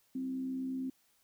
sine tone with frequency modulation, 261.6 Hz, C4, in tune, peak -34 dBFS, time 0.15-0.9 s, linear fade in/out 5 ms, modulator 68.6 Hz, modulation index 0.3, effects white hiss -71 dBFS RMS until 1.23 s

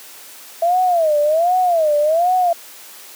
sine tone with vibrato, 659.3 Hz, E5, in tune, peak -12 dBFS, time 0.62-2.53 s, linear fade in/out 5 ms, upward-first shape sine, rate 1.3 Hz, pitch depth 200 cents each way, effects white hiss -39 dBFS RMS until 3.15 s + high-pass 300 Hz 12 dB/octave

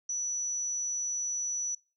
sine tone, 5920 Hz, F#8, in tune, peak -30 dBFS, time 0.09-1.75 s, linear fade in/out 5 ms, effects noise-tail reverb RT60 0.3 s tail -24 dB re dry

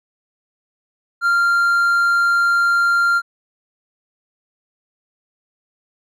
triangle tone, 1390 Hz, F6, 9 cents flat, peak -11 dBFS, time 1.21-3.22 s, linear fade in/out 50 ms, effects none

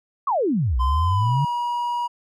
sine exponential two-way sweep, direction down then up, 1188 to 58.27 to 149.2 Hz, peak -18 dBFS, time 0.27-1.45 s, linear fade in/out 5 ms, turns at 0.77 s
triangle tone with pitch glide, 1030 to 961 Hz, C6 to B5, -28 to -48 cents, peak -20 dBFS, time 0.79-2.08 s, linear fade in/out 20 ms, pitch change -120 cents, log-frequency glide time 1.03-1.4 s
effects none

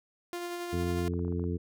sawtooth tone with tremolo, 349.2 Hz, F4, in tune, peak -30 dBFS, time 0.33-1.08 s, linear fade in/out 0 ms, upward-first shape sine, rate 11 Hz, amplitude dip 25%
harmonic tone, 87.31 Hz, F2, in tune, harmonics 1 / 2 / 3 / 4 / 5, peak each -32 / -35 / -37 / -38 / -39 dBFS, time 0.72-1.58 s, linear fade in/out 20 ms
clicks, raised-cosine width 1 ms, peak -35 dBFS, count 10, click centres 0.832 / 0.907 / 0.987 / 1.137 / 1.193 / 1.249 / 1.281 / 1.324 / 1.396 / 1.44 s
effects none

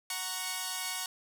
5% pulse chord, F# major, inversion none, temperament equal, 740 / 932.3 / 1108.7 Hz, F#5 / A#5 / C#6, 0 / 0 / 0 cents, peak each -27 / -27 / -26 dBFS, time 0.1-1.06 s, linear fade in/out 2 ms, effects none

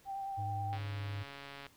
sine tone with vibrato, 784 Hz, G5, in tune, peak -37 dBFS, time 0.05-0.79 s, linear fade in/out 50 ms, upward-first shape sine, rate 9.4 Hz, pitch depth 15 cents each way
triangle tone with pitch glide, 102.6 to 101.36 Hz, G#2 to G#2, -21 to -42 cents, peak -35 dBFS, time 0.37-1.24 s, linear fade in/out 20 ms, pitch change -21 cents, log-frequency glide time 0.47-1 s
click train, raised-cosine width 0.3 ms, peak -31 dBFS, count 132, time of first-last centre 0.73-1.666 s, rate 140 Hz
effects pink hiss -64 dBFS RMS until 1.76 s

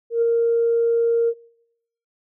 sine tone with ADSR envelope, 464.6 Hz, A#4, 6 cents flat, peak -13 dBFS, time 0.1-1.34 s, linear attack 120 ms, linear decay 9 ms, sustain -2 dB, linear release 56 ms, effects noise-tail reverb RT60 0.8 s tail -24 dB re dry + tanh soft clip ceiling -10 dBFS

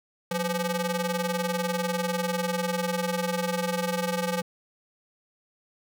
sawtooth ring-modulated tone, 344.1 Hz, F4, 26 cents flat, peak -19 dBFS, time 0.31-4.42 s, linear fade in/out 5 ms, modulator 162 Hz, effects none

